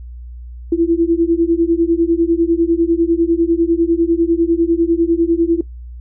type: beating tone pair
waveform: sine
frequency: 330.2 / 340.2 Hz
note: E4 / F4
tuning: +3 / -45 cents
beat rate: 10 Hz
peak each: -14 / -14 dBFS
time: 0.72-5.61 s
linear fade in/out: 5 ms
effects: noise-tail reverb RT60 0.1 s tail -18 dB re dry + added 60 Hz sine -29 dBFS peak until 6 s